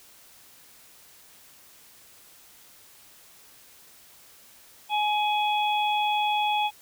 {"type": "harmonic tone", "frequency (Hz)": 840, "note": "G#5", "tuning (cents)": 19, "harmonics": [1, 3, 4], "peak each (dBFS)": [-23, -31, -31], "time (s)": [4.89, 6.71], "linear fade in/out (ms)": 50, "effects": ["white hiss -53 dBFS RMS until 6.81 s"]}